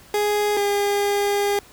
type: tone pair in turn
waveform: 30% pulse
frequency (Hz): 415.3 / 405.8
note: G#4 / G#4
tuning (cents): 0 / -40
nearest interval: unison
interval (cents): 40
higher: first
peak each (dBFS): -16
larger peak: neither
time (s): 0.14-0.57 / 0.57-1.59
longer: second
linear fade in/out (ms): 2
effects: pink hiss -48 dBFS RMS until 1.72 s